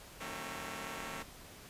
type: chord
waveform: 5% pulse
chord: D# diminished seventh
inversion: none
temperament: just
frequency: 155.56 / 186.68 / 224 / 268.8 Hz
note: D#3 / F#3 / A3 / C4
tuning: 0 / +16 / +31 / +47 cents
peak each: -38 / -38 / -35 / -35 dBFS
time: 0.2-1.23 s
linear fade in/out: 10 ms
effects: pink hiss -53 dBFS RMS until 1.69 s + resampled to 32000 Hz